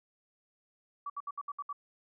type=tone bursts; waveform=sine; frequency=1146 Hz; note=D6; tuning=43 cents flat; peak=-35 dBFS; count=7; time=1.06-1.729 s; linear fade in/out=5 ms; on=39 ms; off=66 ms; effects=none